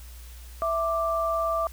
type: tone pair together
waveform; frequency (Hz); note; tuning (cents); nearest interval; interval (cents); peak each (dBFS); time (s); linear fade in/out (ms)
sine; 659.3 / 1177; E5 / D6; 0 / +3; minor seventh; 1003; -26; 0.62-1.67; 0
effects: added 60 Hz sine -41 dBFS peak until 1.72 s + white hiss -51 dBFS RMS until 1.72 s